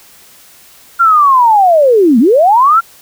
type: linear two-way sweep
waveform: sine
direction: down then up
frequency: 1398 to 212.4 to 1398 Hz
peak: -4 dBFS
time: 0.99-2.81 s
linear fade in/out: 20 ms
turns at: 2.19 s
effects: white hiss -41 dBFS RMS until 3.01 s